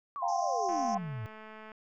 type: exponential sweep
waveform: sine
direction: down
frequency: 1174.7 to 102.3 Hz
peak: -35 dBFS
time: 0.16-1.26 s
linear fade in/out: 0 ms
type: chord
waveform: sine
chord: F suspended second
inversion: none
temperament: equal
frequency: 698.5 / 784 / 1046.5 Hz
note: F5 / G5 / C6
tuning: 0 / 0 / 0 cents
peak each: -31 / -33 / -36 dBFS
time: 0.22-0.98 s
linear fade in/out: 5 ms
type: band-pass noise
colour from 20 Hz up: white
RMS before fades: -49 dBFS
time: 0.28-0.95 s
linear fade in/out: 5 ms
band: 5300 to 6300 Hz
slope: 96 dB/octave
type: click train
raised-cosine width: 0.5 ms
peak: -34 dBFS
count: 224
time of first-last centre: 0.69-1.718 s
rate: 217 Hz
effects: none